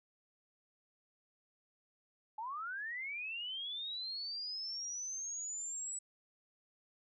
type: linear sweep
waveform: sine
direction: up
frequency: 840 to 7902 Hz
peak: -39 dBFS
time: 2.38-5.99 s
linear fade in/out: 5 ms
effects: none